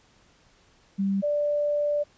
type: tone pair in turn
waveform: sine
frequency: 196 / 587.3 Hz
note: G3 / D5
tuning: 0 / 0 cents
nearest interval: octave + perfect fifth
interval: 1900 cents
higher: second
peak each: -22 dBFS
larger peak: neither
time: 0.98-1.22 / 1.22-2.04 s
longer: second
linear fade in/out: 20 ms
effects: pink hiss -60 dBFS RMS until 2.17 s + resampled to 16000 Hz